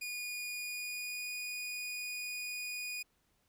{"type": "tone with pitch glide", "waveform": "sawtooth", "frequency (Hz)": [2448, 2464], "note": ["D#7", "D#7"], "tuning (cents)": [-29, -17], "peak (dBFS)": -35, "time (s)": [0.01, 3.03], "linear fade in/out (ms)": 10, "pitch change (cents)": 12, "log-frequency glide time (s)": [0.55, 1.31], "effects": ["pink hiss -75 dBFS RMS until 3.48 s"]}